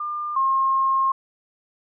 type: tone pair in turn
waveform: sine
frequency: 1200 / 1070.9 Hz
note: D6 / C6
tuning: +37 / +40 cents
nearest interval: major second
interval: 197 cents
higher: first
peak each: -25 / -17 dBFS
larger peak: second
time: 0-0.36 / 0.36-1.12 s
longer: second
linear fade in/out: 5 ms
effects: none